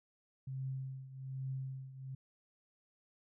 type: tone with tremolo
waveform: sine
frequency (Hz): 132.7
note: C3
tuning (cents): +25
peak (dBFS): -36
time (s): 0.47-2.15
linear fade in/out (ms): 5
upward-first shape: triangle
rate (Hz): 1.2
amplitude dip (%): 80
effects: none